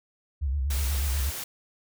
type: tone with vibrato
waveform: sine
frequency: 68.9 Hz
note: C#2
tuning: 10 cents flat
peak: -24 dBFS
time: 0.41-1.31 s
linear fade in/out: 20 ms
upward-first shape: square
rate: 8.2 Hz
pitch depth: 100 cents each way
type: noise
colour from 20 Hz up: white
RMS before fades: -35 dBFS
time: 0.7-1.44 s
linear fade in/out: 5 ms
effects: none